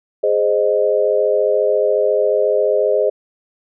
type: chord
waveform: sine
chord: Ab major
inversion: none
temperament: equal with one note detuned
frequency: 415.3 / 523.3 / 617.6 Hz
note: Ab4 / C5 / Eb5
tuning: 0 / 0 / -13 cents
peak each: -17 dBFS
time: 0.23-3.1 s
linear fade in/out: 10 ms
effects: none